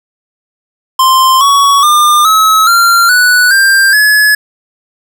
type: tone with pitch steps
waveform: square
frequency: 1046.5 / 1121.6 / 1202.1 / 1288.4 / 1380.9 / 1480 / 1586.2 / 1700 Hz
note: C6 / C#6 / D6 / E6 / F6 / F#6 / G6 / G#6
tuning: 0 / +20 / +40 / -40 / -20 / 0 / +20 / +40 cents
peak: -5 dBFS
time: 0.99-4.35 s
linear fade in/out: 5 ms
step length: 420 ms
effects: none